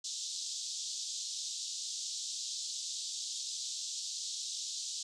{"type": "band-pass noise", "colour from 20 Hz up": "white", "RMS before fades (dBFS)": -40, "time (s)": [0.04, 5.03], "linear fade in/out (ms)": 5, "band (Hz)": [3500, 7500], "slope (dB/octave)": 48, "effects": []}